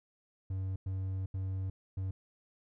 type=tone bursts at uneven times; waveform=triangle; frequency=95 Hz; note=F#2; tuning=46 cents sharp; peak=-31 dBFS; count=4; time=0.5-0.76 / 0.86-1.26 / 1.34-1.7 / 1.97-2.11 s; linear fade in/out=5 ms; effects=none